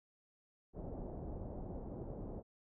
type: low-pass noise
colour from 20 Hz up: pink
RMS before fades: -45 dBFS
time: 0.73-2.43 s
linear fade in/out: 50 ms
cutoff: 680 Hz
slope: 24 dB/octave
effects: none